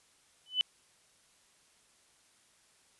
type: tone with exponential growth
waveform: sine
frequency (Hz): 3001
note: F#7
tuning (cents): +24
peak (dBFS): -21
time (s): 0.46-0.61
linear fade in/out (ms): 0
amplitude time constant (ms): 31
effects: white hiss -66 dBFS RMS until 2.99 s + resampled to 24000 Hz